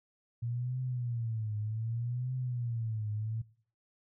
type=tone with vibrato; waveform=sine; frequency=116.54 Hz; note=A#2; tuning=in tune; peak=-32 dBFS; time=0.42-3.42 s; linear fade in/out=10 ms; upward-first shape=triangle; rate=0.65 Hz; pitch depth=180 cents each way; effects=noise-tail reverb RT60 0.5 s tail -20 dB re dry